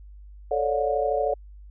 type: chord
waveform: sine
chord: D major seventh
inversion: second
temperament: equal with one note detuned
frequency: 440 / 554.4 / 587.3 / 721.4 Hz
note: A4 / C#5 / D5 / F#5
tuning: 0 / 0 / 0 / -44 cents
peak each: -27 dBFS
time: 0.51-1.34 s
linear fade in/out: 5 ms
effects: added 50 Hz sine -42 dBFS peak until 1.7 s